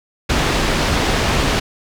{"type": "low-pass noise", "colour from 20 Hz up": "pink", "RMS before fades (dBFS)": -17, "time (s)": [0.29, 1.6], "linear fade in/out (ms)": 10, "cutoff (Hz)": 5100, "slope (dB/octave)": 12, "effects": []}